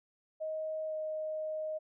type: tone with pitch glide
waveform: sine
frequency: 628 to 622.9 Hz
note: D#5 to D#5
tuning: +16 to +2 cents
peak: -34 dBFS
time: 0.4-1.79 s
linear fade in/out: 20 ms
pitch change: -14 cents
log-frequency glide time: 0.87-0.94 s
effects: none